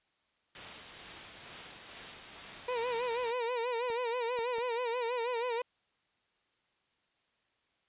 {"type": "noise with tremolo", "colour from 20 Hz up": "white", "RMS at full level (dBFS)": -43, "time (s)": [0.55, 3.31], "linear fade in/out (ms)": 2, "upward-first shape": "sine", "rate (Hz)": 2.2, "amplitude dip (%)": 30}
{"type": "tone with vibrato", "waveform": "30% pulse", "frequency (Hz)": 479.4, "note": "A#4", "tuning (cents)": 48, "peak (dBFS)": -29, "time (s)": [2.68, 5.62], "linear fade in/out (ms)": 5, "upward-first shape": "sine", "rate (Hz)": 6.2, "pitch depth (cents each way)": 93}
{"type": "clicks", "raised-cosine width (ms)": 1, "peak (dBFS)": -34, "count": 3, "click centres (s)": [3.901, 4.389, 4.584]}
{"effects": ["white hiss -75 dBFS RMS until 7.88 s", "resampled to 8000 Hz"]}